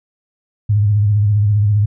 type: tone with vibrato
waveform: sine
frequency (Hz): 103.83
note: G#2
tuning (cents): 0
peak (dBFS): -10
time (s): 0.69-1.86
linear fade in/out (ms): 10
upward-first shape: sine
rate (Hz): 15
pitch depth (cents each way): 61
effects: none